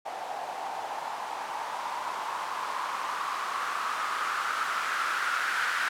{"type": "noise with low-pass filter sweep", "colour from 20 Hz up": "violet", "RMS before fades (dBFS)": -32, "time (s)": [0.05, 5.89], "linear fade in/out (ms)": 10, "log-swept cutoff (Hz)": [760, 1500], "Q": 4.6, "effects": []}